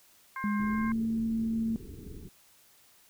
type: harmonic tone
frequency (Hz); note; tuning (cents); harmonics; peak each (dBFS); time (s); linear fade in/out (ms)
530; C5; +22; 2 / 3 / 4; -36 / -40 / -42; 0.36-0.92; 2
type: tone with pitch glide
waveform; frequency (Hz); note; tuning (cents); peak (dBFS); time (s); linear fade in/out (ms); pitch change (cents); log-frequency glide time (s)
sine; 206.5 to 225.2; G#3 to A3; -10 to +40; -27; 0.44-1.76; 0; +150; 0.58-0.91
type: low-pass noise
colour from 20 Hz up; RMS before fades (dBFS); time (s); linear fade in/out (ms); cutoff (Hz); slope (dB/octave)
pink; -44; 0.59-2.29; 10; 440; 96
effects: white hiss -61 dBFS RMS until 3.09 s